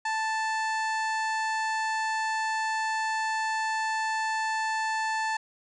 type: harmonic tone with a mistuned harmonic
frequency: 880 Hz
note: A5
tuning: in tune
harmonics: 1 / 2 / 3 / 4 / 5 / 6 / 7 / 8 / 9 / 10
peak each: -28 / -31 / -40 / -49 / -42 / -51 / -51 / -46 / -56 / -54 dBFS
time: 0.05-5.37 s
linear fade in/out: 5 ms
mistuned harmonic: 7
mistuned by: +25 cents
effects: none